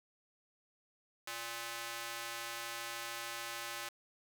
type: tone with high-pass filter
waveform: square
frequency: 116.54 Hz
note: A#2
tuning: in tune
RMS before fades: -43 dBFS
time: 1.27-3.89 s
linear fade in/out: 5 ms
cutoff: 1200 Hz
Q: 0.65
effects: 10-bit